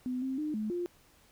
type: tone with pitch steps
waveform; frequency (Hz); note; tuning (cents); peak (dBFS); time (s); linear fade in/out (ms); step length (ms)
sine; 252.3 / 263.8 / 303.9 / 214.5 / 351.4; B3 / C4 / D#4 / A3 / F4; +37 / +14 / -41 / -44 / +11; -31; 0.06-0.86; 0; 160
effects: pink hiss -63 dBFS RMS until 1.31 s